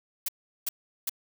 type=noise bursts; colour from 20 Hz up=blue; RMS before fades=-29 dBFS; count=3; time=0.26-1.095 s; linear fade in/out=5 ms; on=25 ms; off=380 ms; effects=none